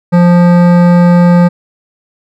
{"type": "tone with hard clipping", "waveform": "sine", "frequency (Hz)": 175.1, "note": "F3", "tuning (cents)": 5, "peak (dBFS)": -5, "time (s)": [0.12, 1.49], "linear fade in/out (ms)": 20, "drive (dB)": 15, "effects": []}